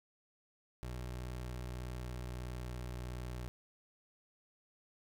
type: tone with pitch glide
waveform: 25% pulse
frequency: 61.74 to 61.35 Hz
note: B1 to B1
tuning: 0 to -11 cents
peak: -37 dBFS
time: 0.83-3.48 s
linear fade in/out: 0 ms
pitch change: -11 cents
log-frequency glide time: 1.74-3.15 s
effects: none